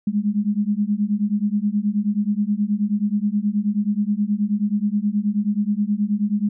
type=beating tone pair; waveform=sine; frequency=202.3 / 211.7 Hz; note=G#3 / G#3; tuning=-45 / +33 cents; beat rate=9.4 Hz; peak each=-21 dBFS; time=0.07-6.49 s; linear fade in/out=5 ms; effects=none